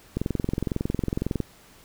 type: click train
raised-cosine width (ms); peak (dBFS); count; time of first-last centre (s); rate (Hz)
3; -12; 28; 0.17-1.403; 21.9
effects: pink hiss -53 dBFS RMS until 1.84 s